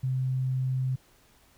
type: tone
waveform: sine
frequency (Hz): 130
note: C3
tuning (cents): -11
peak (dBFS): -25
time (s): 0.03-0.96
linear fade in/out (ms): 10
effects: pink hiss -61 dBFS RMS until 1.57 s